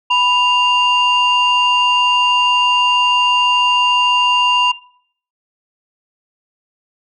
sine tone pair together, 987.8 / 2794 Hz, B5 / F7, 0 / 0 cents, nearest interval octave + tritone, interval 1800 cents, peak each -12 dBFS, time 0.1-4.72 s, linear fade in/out 10 ms, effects noise-tail reverb RT60 0.6 s tail -20 dB re dry + tanh soft clip ceiling -7 dBFS

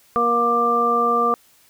harmonic tone, 236.6 Hz, A#3, 26 cents sharp, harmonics 1 / 2 / 3 / 5, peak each -27 / -22 / -25 / -17 dBFS, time 0.16-1.34 s, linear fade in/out 0 ms, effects white hiss -55 dBFS RMS until 1.69 s

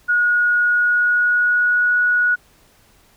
sine tone with pitch glide, 1448 to 1462.3 Hz, F#6 to F#6, -38 to -21 cents, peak -13 dBFS, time 0.08-2.36 s, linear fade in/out 20 ms, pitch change +17 cents, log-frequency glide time 0.61-1.98 s, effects pink hiss -54 dBFS RMS until 3.16 s

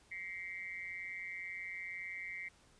sine tone with amplitude modulation, 2093 Hz, C7, in tune, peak -37 dBFS, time 0.11-2.49 s, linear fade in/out 10 ms, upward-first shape sine, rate 182 Hz, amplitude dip 100%, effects pink hiss -66 dBFS RMS until 2.79 s + resampled to 22050 Hz

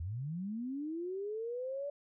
sine linear sweep, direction up, 75.8 to 580 Hz, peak -36 dBFS, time 0-1.9 s, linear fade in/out 5 ms, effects none

